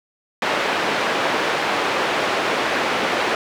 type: band-pass noise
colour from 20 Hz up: pink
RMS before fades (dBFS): -21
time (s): 0.42-3.35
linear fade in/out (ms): 2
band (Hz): 400 to 2800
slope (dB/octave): 12
effects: none